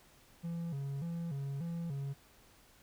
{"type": "tone with vibrato", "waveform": "triangle", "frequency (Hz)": 153, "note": "D#3", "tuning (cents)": -29, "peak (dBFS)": -34, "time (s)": [0.43, 2.14], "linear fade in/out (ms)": 20, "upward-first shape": "square", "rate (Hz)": 1.7, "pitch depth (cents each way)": 170, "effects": ["pink hiss -63 dBFS RMS until 2.82 s"]}